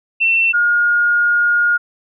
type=tone pair in turn; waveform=sine; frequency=2694 / 1427.1 Hz; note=E7 / F6; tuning=+37 / +37 cents; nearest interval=major seventh; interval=1100 cents; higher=first; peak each=-11 dBFS; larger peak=neither; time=0.2-0.53 / 0.53-1.78 s; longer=second; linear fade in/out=20 ms; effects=none